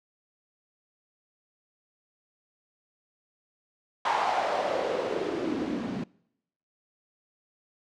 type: noise with band-pass filter sweep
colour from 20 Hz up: white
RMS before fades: -29 dBFS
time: 4.05-6.04 s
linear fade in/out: 5 ms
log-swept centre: 960 to 210 Hz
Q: 4
effects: noise-tail reverb RT60 0.8 s tail -25 dB re dry + low-pass 5000 Hz 12 dB/octave